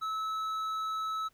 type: tone with hard clipping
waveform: sine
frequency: 1300 Hz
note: E6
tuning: 24 cents flat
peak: -33 dBFS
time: 0.01-1.29 s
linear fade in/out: 20 ms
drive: 6 dB
effects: pink hiss -69 dBFS RMS until 1.33 s